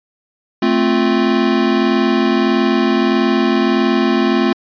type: chord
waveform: square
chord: F major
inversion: first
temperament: equal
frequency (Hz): 220 / 261.6 / 349.2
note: A3 / C4 / F4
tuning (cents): 0 / 0 / 0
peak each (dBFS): -17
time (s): 0.62-4.53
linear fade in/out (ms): 5
effects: resampled to 11025 Hz